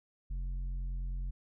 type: tone with tanh clipping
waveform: triangle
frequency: 44.64 Hz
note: F1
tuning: 39 cents sharp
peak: -35 dBFS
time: 0.3-1.31 s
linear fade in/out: 10 ms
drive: 11 dB
effects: none